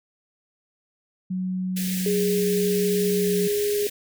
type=tone with pitch glide; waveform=sine; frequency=185 to 182.88 Hz; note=F#3 to F#3; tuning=0 to -20 cents; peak=-24 dBFS; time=1.3-3.48 s; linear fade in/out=10 ms; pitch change=-20 cents; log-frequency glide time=3.16-3.3 s
type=band-stop noise; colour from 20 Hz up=white; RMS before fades=-32 dBFS; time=1.76-3.9 s; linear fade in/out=10 ms; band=550 to 1600 Hz; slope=96 dB/octave
type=tone; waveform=sine; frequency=413.3 Hz; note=G#4; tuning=8 cents flat; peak=-21 dBFS; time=2.06-3.87 s; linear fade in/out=2 ms
effects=none